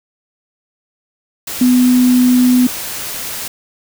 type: tone in noise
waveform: sine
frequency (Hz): 249.7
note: B3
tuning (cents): +19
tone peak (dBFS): -7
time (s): 1.61-2.67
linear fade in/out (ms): 5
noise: white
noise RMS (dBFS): -24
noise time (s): 1.47-3.48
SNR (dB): +14
effects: none